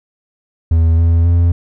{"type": "tone with pitch steps", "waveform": "triangle", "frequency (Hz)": [81.8, 83.71, 85.67], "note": ["E2", "E2", "F2"], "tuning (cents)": [-13, 27, -33], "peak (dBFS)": -6, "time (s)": [0.71, 1.52], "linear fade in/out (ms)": 5, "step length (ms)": 270, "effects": []}